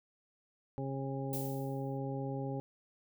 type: harmonic tone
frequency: 135.6 Hz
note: C#3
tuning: 38 cents flat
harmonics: 1 / 2 / 3 / 4 / 6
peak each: -38 / -41 / -43 / -44 / -46 dBFS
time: 0.78-2.6 s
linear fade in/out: 0 ms
type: noise with exponential decay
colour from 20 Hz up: violet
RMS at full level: -39 dBFS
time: 1.33-1.98 s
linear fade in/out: 2 ms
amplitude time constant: 140 ms
effects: none